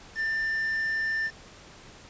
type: tone with quantisation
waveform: triangle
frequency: 1786 Hz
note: A6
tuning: 25 cents sharp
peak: -24 dBFS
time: 0.15-1.31 s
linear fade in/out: 50 ms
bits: 7
effects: pink hiss -49 dBFS RMS until 2.09 s + resampled to 16000 Hz